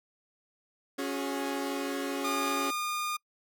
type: chord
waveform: sawtooth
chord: C# suspended fourth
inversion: none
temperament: equal with one note detuned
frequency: 277.2 / 362.6 / 415.3 Hz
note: C#4 / F#4 / G#4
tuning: 0 / -35 / 0 cents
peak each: -29 / -34 / -34 dBFS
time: 0.98-2.71 s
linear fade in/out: 10 ms
type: tone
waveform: sawtooth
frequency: 1216 Hz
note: D#6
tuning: 40 cents flat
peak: -27 dBFS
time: 2.24-3.17 s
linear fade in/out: 10 ms
effects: noise-tail reverb RT60 0.1 s tail -25 dB re dry